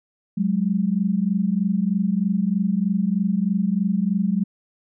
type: tone pair together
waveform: sine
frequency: 185 / 208.2 Hz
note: F#3 / G#3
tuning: 0 / +5 cents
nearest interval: major second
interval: 205 cents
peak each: -21 dBFS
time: 0.37-4.44 s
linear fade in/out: 10 ms
effects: none